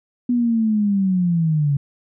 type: linear sweep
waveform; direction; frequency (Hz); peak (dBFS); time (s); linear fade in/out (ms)
sine; down; 246.9 to 138.59; -15; 0.29-1.77; 5
effects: none